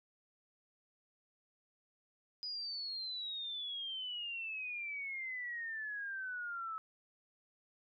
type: exponential sweep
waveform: sine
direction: down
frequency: 4978 to 1294 Hz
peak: -39 dBFS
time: 2.43-6.78 s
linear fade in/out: 0 ms
effects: none